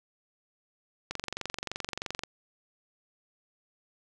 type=click train; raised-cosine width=0.2 ms; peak=-16 dBFS; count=27; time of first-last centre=1.11-2.236 s; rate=23.1 Hz; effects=none